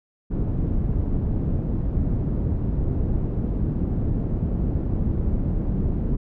pink low-pass noise, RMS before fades -23 dBFS, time 0.3-6.17 s, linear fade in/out 20 ms, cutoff 240 Hz, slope 12 dB/octave, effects none

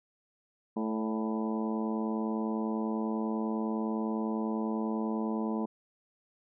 harmonic tone with a mistuned harmonic, 110 Hz, A2, in tune, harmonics 2 / 3 / 4 / 5 / 6 / 7 / 8 / 9, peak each -31 / -37 / -39 / -44 / -45 / -45 / -44 / -43 dBFS, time 0.76-5.66 s, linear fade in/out 10 ms, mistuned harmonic 5, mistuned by +33 cents, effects none

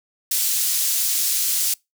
pink high-pass noise, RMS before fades -21 dBFS, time 0.31-1.74 s, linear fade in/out 5 ms, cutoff 6100 Hz, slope 12 dB/octave, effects noise-tail reverb RT60 0.2 s tail -25 dB re dry

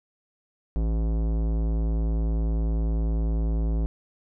sine tone with tanh clipping, 55 Hz, A1, in tune, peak -24 dBFS, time 0.76-3.86 s, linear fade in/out 0 ms, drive 18 dB, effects none

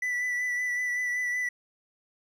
triangle tone with vibrato, 1975.5 Hz, B6, in tune, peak -25 dBFS, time 0.02-1.49 s, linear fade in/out 5 ms, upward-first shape sine, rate 5.3 Hz, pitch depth 21 cents each way, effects none

